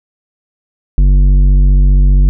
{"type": "tone with tanh clipping", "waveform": "sine", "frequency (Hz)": 47.58, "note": "F#1", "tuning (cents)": 49, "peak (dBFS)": -6, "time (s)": [0.98, 2.29], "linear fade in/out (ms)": 0, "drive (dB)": 10, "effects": []}